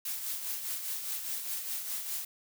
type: noise with tremolo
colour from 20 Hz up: blue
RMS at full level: -34 dBFS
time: 0.05-2.25 s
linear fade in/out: 5 ms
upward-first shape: triangle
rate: 4.9 Hz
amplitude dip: 55%
effects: none